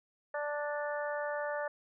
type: harmonic tone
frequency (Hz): 293.7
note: D4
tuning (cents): 0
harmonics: 2 / 3 / 4 / 5 / 6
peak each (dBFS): -35 / -41 / -44 / -43 / -42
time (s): 0.34-1.68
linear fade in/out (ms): 5
effects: none